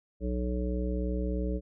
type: harmonic tone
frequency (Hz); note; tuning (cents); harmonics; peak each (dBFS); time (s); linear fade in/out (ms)
61.5; B1; -7; 1 / 3 / 5 / 7 / 9; -30 / -35 / -37 / -38 / -40; 0.2-1.61; 50
effects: none